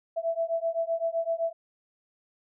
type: beating tone pair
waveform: sine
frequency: 659.3 / 667.1 Hz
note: E5 / E5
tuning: 0 / +20 cents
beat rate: 7.8 Hz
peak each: -29 dBFS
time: 0.16-1.53 s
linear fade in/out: 20 ms
effects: none